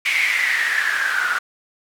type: noise with band-pass filter sweep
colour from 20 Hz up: white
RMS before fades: -20 dBFS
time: 0.05-1.39 s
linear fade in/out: 10 ms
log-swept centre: 2300 to 1400 Hz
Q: 8.9
effects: none